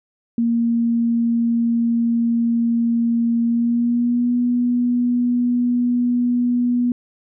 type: tone with pitch glide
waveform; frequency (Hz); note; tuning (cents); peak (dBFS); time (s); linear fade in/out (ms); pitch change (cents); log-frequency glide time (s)
sine; 233.1 to 243.6; A#3 to B3; 0 to -24; -15; 0.38-6.92; 2; +76; 3.44-4.35
effects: none